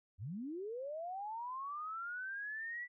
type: linear sweep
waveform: sine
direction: up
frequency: 78.3 to 1975.5 Hz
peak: -40 dBFS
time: 0.18-2.88 s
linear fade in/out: 50 ms
effects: none